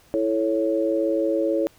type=chord; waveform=sine; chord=A major; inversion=second; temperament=equal with one note detuned; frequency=329.6 / 436.2 / 554.4 Hz; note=E4 / A4 / C#5; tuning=0 / -15 / 0 cents; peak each=-23 / -26 / -23 dBFS; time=0.14-1.67 s; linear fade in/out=0 ms; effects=pink hiss -55 dBFS RMS until 1.78 s